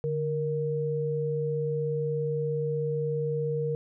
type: tone pair together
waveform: sine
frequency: 147.2 / 467.9 Hz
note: D3 / A#4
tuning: +4 / +6 cents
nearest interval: octave + minor sixth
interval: 2002 cents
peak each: -30 / -28 dBFS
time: 0.04-3.75 s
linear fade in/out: 0 ms
effects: none